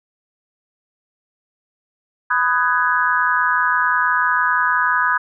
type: chord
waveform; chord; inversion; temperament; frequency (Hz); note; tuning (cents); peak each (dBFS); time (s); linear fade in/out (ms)
sine; G# minor seventh; first; just; 996.7 / 1245.9 / 1495.1 / 1661.2; B5 / D#6 / F#6 / G#6; +16 / +2 / +18 / 0; -20; 2.3-5.18; 10
effects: none